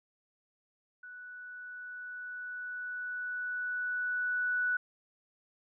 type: tone with level ramp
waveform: sine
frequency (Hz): 1480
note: F#6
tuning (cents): 0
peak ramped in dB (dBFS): -45 to -27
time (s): 1.03-4.77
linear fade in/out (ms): 5
effects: none